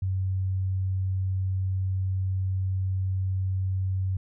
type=tone; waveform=sine; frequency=94.5 Hz; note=F#2; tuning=37 cents sharp; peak=-24 dBFS; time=0.02-4.17 s; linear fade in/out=5 ms; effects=none